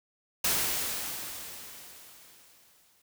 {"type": "noise with exponential decay", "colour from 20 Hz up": "white", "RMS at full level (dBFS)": -26, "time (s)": [0.44, 3.02], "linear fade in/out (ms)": 5, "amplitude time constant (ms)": 560, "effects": []}